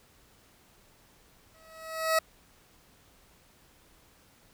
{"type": "tone with exponential growth", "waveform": "20% pulse", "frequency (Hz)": 643, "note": "E5", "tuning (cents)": -43, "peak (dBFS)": -16, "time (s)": [1.54, 2.19], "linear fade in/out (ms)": 5, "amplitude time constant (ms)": 140, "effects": ["pink hiss -61 dBFS RMS until 4.53 s"]}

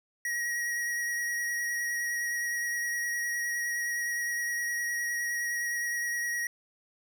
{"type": "tone with vibrato", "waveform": "square", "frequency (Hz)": 1900, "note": "A#6", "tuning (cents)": 33, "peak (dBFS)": -30, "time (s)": [0.25, 6.47], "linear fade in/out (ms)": 2, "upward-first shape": "sine", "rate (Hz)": 9.7, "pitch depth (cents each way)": 16, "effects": []}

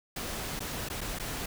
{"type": "noise with dropouts", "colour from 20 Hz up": "pink", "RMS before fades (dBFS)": -36, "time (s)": [0.16, 1.46], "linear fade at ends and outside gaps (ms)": 5, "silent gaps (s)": [[0.594, 0.604], [0.888, 0.899], [1.008, 1.013], [1.188, 1.197]], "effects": []}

